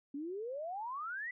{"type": "exponential sweep", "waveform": "sine", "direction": "up", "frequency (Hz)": [272.3, 2019], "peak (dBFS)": -38, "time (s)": [0.14, 1.31], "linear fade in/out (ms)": 5, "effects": []}